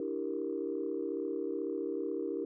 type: chord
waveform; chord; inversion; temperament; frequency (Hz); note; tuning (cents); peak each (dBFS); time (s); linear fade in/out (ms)
sine; E half-diminished seventh; third; equal; 293.7 / 329.6 / 392 / 466.2; D4 / E4 / G4 / Bb4; 0 / 0 / 0 / 0; -39 / -38 / -37 / -38; 0-2.45; 2
effects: tanh soft clip ceiling -23 dBFS